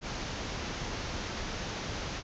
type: low-pass noise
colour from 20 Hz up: pink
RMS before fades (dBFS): -37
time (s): 0.01-2.23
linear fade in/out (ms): 50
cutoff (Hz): 6700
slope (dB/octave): 96
effects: none